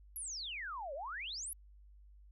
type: exponential two-way sweep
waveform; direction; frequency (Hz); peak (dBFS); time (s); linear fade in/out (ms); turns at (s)
sine; down then up; 11690 to 526 to 11690; -40; 0.16-1.53; 0; 0.94
effects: added 50 Hz sine -56 dBFS peak until 2.31 s